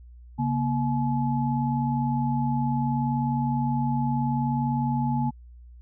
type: tone cluster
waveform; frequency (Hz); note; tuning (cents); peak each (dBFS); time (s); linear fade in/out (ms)
sine; 138.1 / 237.4 / 854; C#3 / A#3 / G#5; -6 / +32 / +48; -26 / -26 / -29; 0.38-5.31; 20
effects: added 60 Hz sine -44 dBFS peak until 5.81 s